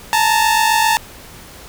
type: tone pair together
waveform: sawtooth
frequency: 867.5 / 915 Hz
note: A5 / A#5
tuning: -25 / -32 cents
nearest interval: minor second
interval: 93 cents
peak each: -11 dBFS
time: 0.13-0.97 s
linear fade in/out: 0 ms
effects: pink hiss -38 dBFS RMS until 1.68 s